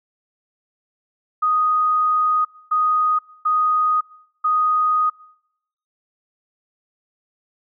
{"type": "tone bursts at uneven times", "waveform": "sine", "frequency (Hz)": 1244.5, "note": "D#6", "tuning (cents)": 0, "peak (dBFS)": -15, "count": 4, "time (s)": [[1.42, 2.45], [2.71, 3.19], [3.45, 4.01], [4.44, 5.1]], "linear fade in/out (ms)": 10, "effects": ["noise-tail reverb RT60 0.8 s tail -23 dB re dry"]}